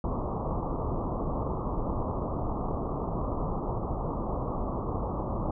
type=low-pass noise; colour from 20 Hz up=pink; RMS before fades=-31 dBFS; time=0.04-5.51 s; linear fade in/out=2 ms; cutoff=1200 Hz; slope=96 dB/octave; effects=none